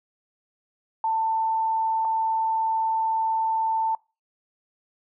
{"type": "tone pair in turn", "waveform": "sine", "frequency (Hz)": [891, 891], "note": ["A5", "A5"], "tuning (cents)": [22, 22], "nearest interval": "unison", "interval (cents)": 0, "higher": "neither", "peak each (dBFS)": -21, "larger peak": "neither", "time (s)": [[1.04, 2.05], [2.05, 3.95]], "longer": "second", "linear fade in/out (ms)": 2, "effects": ["noise-tail reverb RT60 0.3 s tail -24 dB re dry"]}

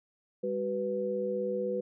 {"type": "tone cluster", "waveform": "sine", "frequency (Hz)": [200.9, 378.2, 494.3], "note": ["G3", "F#4", "B4"], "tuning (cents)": [43, 38, 1], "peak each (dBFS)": [-37, -35, -31], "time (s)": [0.43, 1.81], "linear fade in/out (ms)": 10, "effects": []}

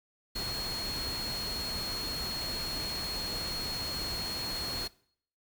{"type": "tone in noise", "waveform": "sine", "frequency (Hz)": 4300, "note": "C8", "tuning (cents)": 47, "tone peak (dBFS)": -35, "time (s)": [0.35, 4.88], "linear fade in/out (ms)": 10, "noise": "pink", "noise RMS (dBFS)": -39, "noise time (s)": [0.35, 4.88], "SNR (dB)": 1, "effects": ["noise-tail reverb RT60 0.6 s tail -21 dB re dry"]}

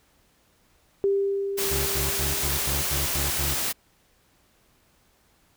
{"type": "tone with exponential decay", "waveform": "sine", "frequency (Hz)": 395.9, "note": "G4", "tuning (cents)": 17, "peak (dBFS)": -18, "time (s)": [1.04, 3.48], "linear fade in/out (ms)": 0, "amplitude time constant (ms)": 530}
{"type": "noise", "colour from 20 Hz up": "white", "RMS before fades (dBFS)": -27, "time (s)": [1.57, 3.73], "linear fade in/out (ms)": 20}
{"type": "tone bursts", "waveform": "30% pulse", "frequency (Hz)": 70.2, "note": "C#2", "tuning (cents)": 22, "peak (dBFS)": -25, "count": 8, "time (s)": [1.7, 3.55], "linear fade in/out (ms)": 20, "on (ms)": 170, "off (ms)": 70}
{"effects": ["pink hiss -63 dBFS RMS until 5.56 s"]}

